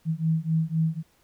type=beating tone pair; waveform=sine; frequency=159 / 162.9 Hz; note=D#3 / E3; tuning=+38 / -20 cents; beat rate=3.9 Hz; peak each=-25 dBFS; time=0.05-1.03 s; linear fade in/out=50 ms; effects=pink hiss -64 dBFS RMS until 1.23 s

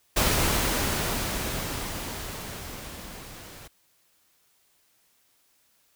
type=noise with level ramp; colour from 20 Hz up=pink; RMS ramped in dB=-22 to -45 dBFS; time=0.16-3.68 s; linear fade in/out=10 ms; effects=white hiss -66 dBFS RMS until 5.95 s

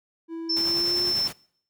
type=tone with pitch glide; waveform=triangle; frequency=329.6 to 355.3 Hz; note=E4 to F4; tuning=0 to +30 cents; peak=-29 dBFS; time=0.28-1.14 s; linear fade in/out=50 ms; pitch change=+130 cents; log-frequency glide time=0.53-0.99 s
type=tone; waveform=sine; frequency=5330 Hz; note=E8; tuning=18 cents sharp; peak=-22 dBFS; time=0.49-1.28 s; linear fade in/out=10 ms
type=noise with tremolo; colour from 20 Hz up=pink; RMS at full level=-35 dBFS; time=0.56-1.33 s; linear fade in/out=10 ms; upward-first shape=sine; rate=10 Hz; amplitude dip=40%
effects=noise-tail reverb RT60 0.6 s tail -22 dB re dry + high-pass 100 Hz 12 dB/octave

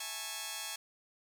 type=chord; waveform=5% pulse; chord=A major seventh; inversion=second; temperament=just; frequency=660 / 825 / 880 / 1100 Hz; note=E5 / G#5 / A5 / C#6; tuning=+2 / -12 / 0 / -14 cents; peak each=-38 / -33 / -33 / -34 dBFS; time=0-0.76 s; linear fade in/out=5 ms; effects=none

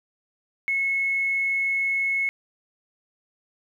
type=tone with tanh clipping; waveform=triangle; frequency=2187 Hz; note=C#7; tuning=24 cents flat; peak=-21 dBFS; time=0.68-2.29 s; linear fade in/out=0 ms; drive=3 dB; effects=none

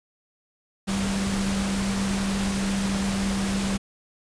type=tone in noise; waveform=sine; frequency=196 Hz; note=G3; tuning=in tune; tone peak=-24 dBFS; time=0.87-3.78 s; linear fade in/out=20 ms; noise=pink; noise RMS=-30 dBFS; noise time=0.87-3.78 s; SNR=+3 dB; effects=resampled to 22050 Hz

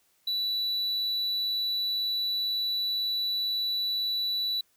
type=tone; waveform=triangle; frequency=3951 Hz; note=B7; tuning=in tune; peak=-25 dBFS; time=0.27-4.61 s; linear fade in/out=5 ms; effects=white hiss -68 dBFS RMS until 4.76 s

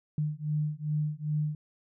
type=beating tone pair; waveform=sine; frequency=149.9 / 152.4 Hz; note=D3 / D#3; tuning=+36 / -36 cents; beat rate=2.5 Hz; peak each=-31 dBFS; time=0.18-1.55 s; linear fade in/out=2 ms; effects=none

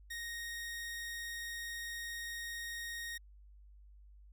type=tone; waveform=sawtooth; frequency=1864.7 Hz; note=A#6; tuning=in tune; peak=-37 dBFS; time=0.1-3.18 s; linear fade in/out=10 ms; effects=added 50 Hz sine -55 dBFS peak until 4.32 s

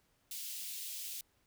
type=high-pass noise; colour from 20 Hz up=white; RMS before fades=-43 dBFS; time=0.31-1.21 s; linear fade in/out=2 ms; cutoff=2700 Hz; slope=24 dB/octave; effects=pink hiss -74 dBFS RMS until 1.46 s

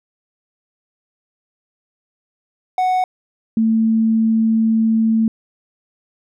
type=tone pair in turn; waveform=triangle / sine; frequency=740 / 223.2 Hz; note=F#5 / A3; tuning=0 / +25 cents; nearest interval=octave + major sixth; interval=2075 cents; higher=first; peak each=-12 dBFS; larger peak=neither; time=2.78-3.04 / 3.57-5.28 s; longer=second; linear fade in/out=2 ms; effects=none

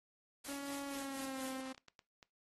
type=noise with tremolo; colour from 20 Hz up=white; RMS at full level=-47 dBFS; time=0.44-1.62 s; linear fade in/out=10 ms; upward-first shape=sine; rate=4.2 Hz; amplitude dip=60%
type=tone with pitch glide; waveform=sawtooth; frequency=280 to 262.8 Hz; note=C#4 to C4; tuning=+18 to +8 cents; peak=-39 dBFS; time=0.48-1.73 s; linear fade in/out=10 ms; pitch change=-110 cents; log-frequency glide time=0.87-1.44 s
type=clicks; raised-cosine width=0.2 ms; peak=-38 dBFS; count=9; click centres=1.433 / 1.464 / 1.529 / 1.657 / 1.747 / 1.779 / 1.883 / 1.992 / 2.228 s
effects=noise-tail reverb RT60 0.2 s tail -19 dB re dry + AAC 32 kbps

